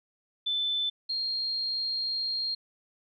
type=tone pair in turn; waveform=sine; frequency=3520 / 4221 Hz; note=A7 / C8; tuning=0 / +14 cents; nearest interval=minor third; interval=314 cents; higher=second; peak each=-26 / -28 dBFS; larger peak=first; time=0.46-0.9 / 1.09-2.55 s; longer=second; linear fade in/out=10 ms; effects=none